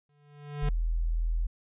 square tone with exponential growth, 146 Hz, D3, 10 cents flat, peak -28 dBFS, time 0.09-0.69 s, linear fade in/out 2 ms, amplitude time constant 130 ms
sine tone, 41.2 Hz, E1, in tune, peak -25 dBFS, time 0.62-1.47 s, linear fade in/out 10 ms
effects resampled to 8000 Hz

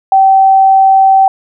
sine tone, 772 Hz, G5, 27 cents flat, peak -3 dBFS, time 0.12-1.28 s, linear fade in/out 2 ms, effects none

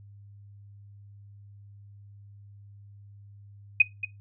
sine tone with echo, 2500 Hz, D#7, 8 cents sharp, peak -12 dBFS, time 3.8-3.82 s, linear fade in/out 5 ms, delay 230 ms, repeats 1, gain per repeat -14 dB, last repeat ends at 4.05 s, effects noise-tail reverb RT60 0.2 s tail -19 dB re dry + added 101 Hz sine -47 dBFS peak until 4.2 s

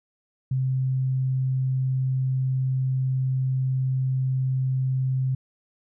sine tone, 130.81 Hz, C3, in tune, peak -21 dBFS, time 0.51-5.35 s, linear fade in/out 5 ms, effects none

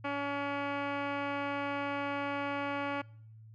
15% pulse tone with low-pass filter, 282.9 Hz, C#4, 35 cents sharp, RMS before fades -35 dBFS, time 0.04-3.02 s, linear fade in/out 10 ms, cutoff 2000 Hz, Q 5.9, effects noise-tail reverb RT60 0.7 s tail -25 dB re dry + added 110 Hz sine -50 dBFS peak until 3.54 s

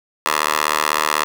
10% pulse tone with high-pass filter, 76.1 Hz, D#2, 38 cents flat, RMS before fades -19 dBFS, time 0.26-1.24 s, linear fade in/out 0 ms, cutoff 1000 Hz, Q 1.4, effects none

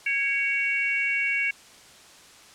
sine tone cluster, 1649 / 2242 / 2735 Hz, G#6 / C#7 / F7, -13 / +19 / -37 cents, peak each -31 / -24 / -29 dBFS, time 0.06-1.51 s, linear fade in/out 5 ms, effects white hiss -50 dBFS RMS until 2.54 s + low-pass 8000 Hz 12 dB/octave

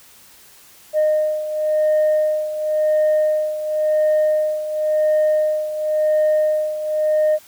sine beating tone pair, 614 / 614.94 Hz, D#5 / D#5, -23 / -20 cents, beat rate 0.94 Hz, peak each -15 / -20 dBFS, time 0.93-7.39 s, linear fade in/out 50 ms, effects tanh soft clip ceiling -11 dBFS + white hiss -47 dBFS RMS until 7.47 s

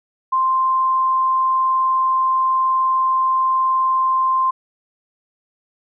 sine tone, 1046.5 Hz, C6, in tune, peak -14 dBFS, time 0.32-4.51 s, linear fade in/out 10 ms, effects none

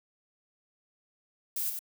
violet noise with echo, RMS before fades -32 dBFS, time 1.56-1.7 s, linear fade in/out 5 ms, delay 92 ms, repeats 1, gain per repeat -5 dB, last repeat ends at 1.792 s, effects none

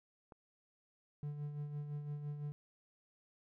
click, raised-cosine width 1 ms, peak -40 dBFS, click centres 0.322 s
triangle tone with tremolo, 146.83 Hz, D3, in tune, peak -36 dBFS, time 1.23-2.52 s, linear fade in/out 0 ms, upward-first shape sine, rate 5.9 Hz, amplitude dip 50%
effects none

